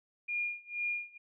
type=tone with tremolo; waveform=sine; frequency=2420 Hz; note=D#7; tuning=49 cents flat; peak=-30 dBFS; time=0.28-1.18 s; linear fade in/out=10 ms; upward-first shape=sine; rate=2.1 Hz; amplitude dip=95%; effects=none